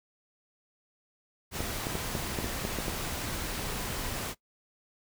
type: noise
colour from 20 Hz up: pink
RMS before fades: -35 dBFS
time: 1.51-4.35 s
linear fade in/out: 50 ms
type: clicks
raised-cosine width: 2 ms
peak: -19 dBFS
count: 9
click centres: 1.605 / 1.869 / 1.954 / 2.152 / 2.388 / 2.444 / 2.651 / 2.787 / 2.882 s
effects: noise-tail reverb RT60 0.1 s tail -19 dB re dry